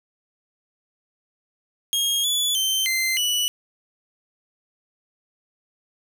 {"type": "tone with pitch steps", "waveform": "sawtooth", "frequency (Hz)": [3256, 3436, 3105, 2077, 2954], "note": ["G#7", "A7", "G7", "C7", "F#7"], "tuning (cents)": [-35, -42, -17, -13, -3], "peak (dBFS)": -17, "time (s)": [1.93, 3.48], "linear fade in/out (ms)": 0, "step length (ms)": 310, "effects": []}